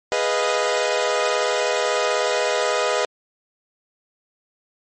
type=chord; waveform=sawtooth; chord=F half-diminished seventh; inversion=first; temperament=equal; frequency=415.3 / 493.9 / 622.3 / 698.5 Hz; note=Ab4 / Cb5 / Eb5 / F5; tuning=0 / 0 / 0 / 0 cents; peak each=-22 / -19 / -19 / -24 dBFS; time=0.12-3.05 s; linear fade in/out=0 ms; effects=MP3 32 kbps